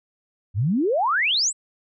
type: exponential sweep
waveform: sine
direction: up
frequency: 87.31 to 8372 Hz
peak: -18 dBFS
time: 0.54-1.53 s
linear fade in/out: 50 ms
effects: none